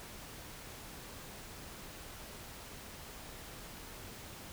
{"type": "silence", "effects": ["pink hiss -49 dBFS RMS until 4.52 s"]}